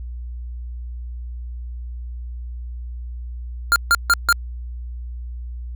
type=tone bursts; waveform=square; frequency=1400 Hz; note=F6; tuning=4 cents sharp; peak=-12 dBFS; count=4; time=3.72-4.326 s; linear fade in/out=0 ms; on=39 ms; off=150 ms; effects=added 60 Hz sine -28 dBFS peak until 5.75 s